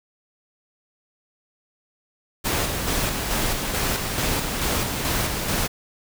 pink noise with tremolo, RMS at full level -23 dBFS, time 2.44-5.68 s, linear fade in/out 20 ms, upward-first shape square, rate 2.3 Hz, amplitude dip 35%, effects none

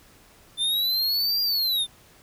square linear two-way sweep, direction up then down, 3539 to 4810 to 3539 Hz, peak -22 dBFS, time 0.57-1.87 s, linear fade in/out 50 ms, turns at 1.42 s, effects pink hiss -54 dBFS RMS until 2.22 s

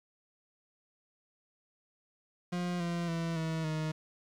40% pulse tone with pitch steps, 177 / 171.56 / 166.3 / 161.19 / 156.24 Hz, F3 / F3 / E3 / E3 / D#3, +23 / -31 / +16 / -38 / +8 cents, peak -31 dBFS, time 2.52-3.92 s, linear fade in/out 10 ms, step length 280 ms, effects low-pass 7000 Hz 12 dB/octave + 10-bit

